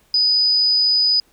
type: tone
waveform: sine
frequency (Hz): 4978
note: D#8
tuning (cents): 0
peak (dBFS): -13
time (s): 0.14-1.2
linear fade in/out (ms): 2
effects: pink hiss -58 dBFS RMS until 1.32 s